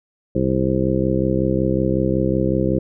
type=harmonic tone; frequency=65.41 Hz; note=C2; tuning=in tune; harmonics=1 / 2 / 3 / 4 / 5 / 6 / 7 / 8; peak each=-27 / -23 / -22 / -29 / -22 / -24 / -32 / -24 dBFS; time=0.35-2.79 s; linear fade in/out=5 ms; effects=none